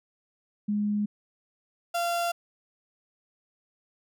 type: tone pair in turn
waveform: sine / 35% pulse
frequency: 207.7 / 689 Hz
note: G#3 / F5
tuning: 0 / -24 cents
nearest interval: octave + major sixth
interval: 2076 cents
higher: second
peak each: -24 dBFS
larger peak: neither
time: 0.68-1.06 / 1.94-2.32 s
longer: neither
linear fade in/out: 10 ms
effects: none